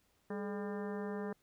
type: harmonic tone with a mistuned harmonic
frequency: 200 Hz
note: G3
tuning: 35 cents sharp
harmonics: 1 / 2 / 3 / 4 / 5 / 6 / 7 / 8 / 9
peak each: -40 / -41 / -49 / -51 / -52 / -54 / -58 / -55 / -55 dBFS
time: 0.3-1.33 s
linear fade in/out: 5 ms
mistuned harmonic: 2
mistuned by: +95 cents
effects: pink hiss -74 dBFS RMS until 1.42 s